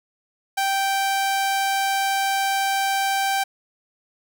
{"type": "tone", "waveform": "sawtooth", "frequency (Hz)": 782, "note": "G5", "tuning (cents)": -4, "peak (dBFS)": -16, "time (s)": [0.57, 3.44], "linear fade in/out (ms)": 10, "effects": []}